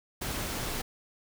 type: noise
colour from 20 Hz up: pink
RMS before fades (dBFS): -34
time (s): 0.21-0.82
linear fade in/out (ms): 10
effects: none